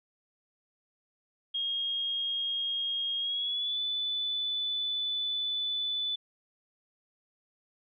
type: tone with pitch glide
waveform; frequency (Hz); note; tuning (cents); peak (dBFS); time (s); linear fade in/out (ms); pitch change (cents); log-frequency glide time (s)
sine; 3255 to 3489; G#7 to A7; -36 to -15; -29; 1.54-6.16; 10; +121; 3.19-3.79
effects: none